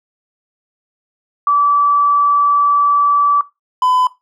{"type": "tone pair in turn", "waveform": ["sine", "triangle"], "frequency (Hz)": [1155, 1007.9], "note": ["D6", "B5"], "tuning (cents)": [-29, 35], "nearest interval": "major second", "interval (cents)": 236, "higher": "first", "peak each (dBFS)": -9, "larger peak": "neither", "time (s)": [[1.47, 3.41], [3.82, 4.07]], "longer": "first", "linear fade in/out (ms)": 2, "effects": ["noise-tail reverb RT60 0.2 s tail -17 dB re dry"]}